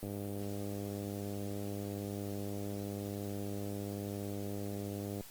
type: click train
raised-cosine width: 2 ms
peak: -28 dBFS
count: 524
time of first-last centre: 0.03-5.208 s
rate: 101 Hz
effects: white hiss -54 dBFS RMS until 5.3 s + Opus 32 kbps